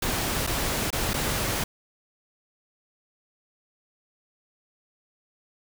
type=noise with dropouts; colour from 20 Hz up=pink; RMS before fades=-27 dBFS; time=0.02-1.64 s; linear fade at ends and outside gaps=5 ms; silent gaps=0.467-0.472 / 0.905-0.927 / 1.135-1.14 s; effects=none